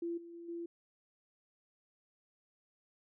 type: tone with level steps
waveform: sine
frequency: 340 Hz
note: F4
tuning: 46 cents flat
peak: -35 / -48 / -46 / -39 dBFS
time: 0.02-0.66 s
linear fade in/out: 5 ms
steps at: 0.17 / 0.33 / 0.48 s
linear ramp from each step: 10 ms
effects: none